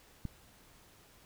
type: click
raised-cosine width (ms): 5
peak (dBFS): -25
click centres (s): 0.253
effects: pink hiss -61 dBFS RMS until 1.25 s